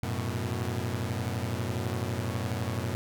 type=tone cluster; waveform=sawtooth; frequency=92.3 / 110.8 / 122.8 Hz; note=F#2 / A2 / B2; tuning=-4 / +13 / -9 cents; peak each=-30 dBFS; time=0.03-2.95 s; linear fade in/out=0 ms; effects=none